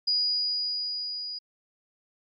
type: tone with level ramp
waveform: sine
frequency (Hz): 4903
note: D#8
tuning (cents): -26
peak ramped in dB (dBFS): -21 to -33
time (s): 0.07-1.39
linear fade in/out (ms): 10
effects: MP3 48 kbps